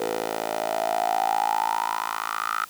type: tone with high-pass filter sweep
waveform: 10% pulse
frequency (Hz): 55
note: A1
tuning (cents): 0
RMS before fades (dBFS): -26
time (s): 0-2.65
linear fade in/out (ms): 5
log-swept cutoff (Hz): 480 to 1300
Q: 9.1
effects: white hiss -47 dBFS RMS until 2.69 s